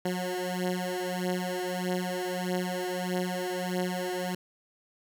15% pulse beating tone pair, 180.7 / 182.3 Hz, F#3 / F#3, -41 / -25 cents, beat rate 1.6 Hz, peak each -26 dBFS, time 0.05-4.35 s, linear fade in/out 5 ms, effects none

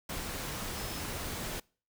sine tone in noise, 5190 Hz, E8, 28 cents flat, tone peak -48 dBFS, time 0.76-1.01 s, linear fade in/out 5 ms, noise pink, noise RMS -38 dBFS, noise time 0.09-1.6 s, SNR -13 dB, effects noise-tail reverb RT60 0.4 s tail -25 dB re dry

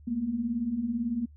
sine beating tone pair, 220 / 238 Hz, A3 / A#3, 0 / +36 cents, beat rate 18 Hz, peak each -34 / -28 dBFS, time 0.07-1.26 s, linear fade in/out 10 ms, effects noise-tail reverb RT60 0.1 s tail -26 dB re dry + added 74 Hz sine -49 dBFS peak until 1.36 s

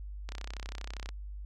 click train, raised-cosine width 0.2 ms, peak -24 dBFS, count 27, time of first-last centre 0.29-1.09 s, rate 32.5 Hz, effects added 50 Hz sine -39 dBFS peak until 1.45 s

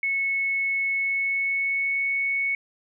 sine tone with pitch glide, 2200 to 2215 Hz, C#7 to C#7, -14 to -2 cents, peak -22 dBFS, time 0.03-2.55 s, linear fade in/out 2 ms, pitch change +12 cents, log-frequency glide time 0.95-2.08 s, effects none

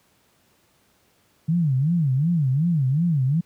sine tone with vibrato, 150 Hz, D3, 37 cents sharp, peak -17 dBFS, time 1.48-3.41 s, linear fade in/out 10 ms, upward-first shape sine, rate 2.7 Hz, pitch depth 270 cents each way, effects pink hiss -62 dBFS RMS until 3.45 s + high-pass 80 Hz 12 dB/octave

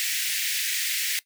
pink high-pass noise, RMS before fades -27 dBFS, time 0-1.19 s, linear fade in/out 0 ms, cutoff 1800 Hz, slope 48 dB/octave, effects noise-tail reverb RT60 0.1 s tail -18 dB re dry

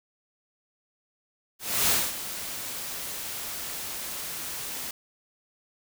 white noise with ADSR envelope, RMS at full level -22 dBFS, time 1.59-4.91 s, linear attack 300 ms, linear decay 230 ms, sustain -13 dB, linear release 4 ms, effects none

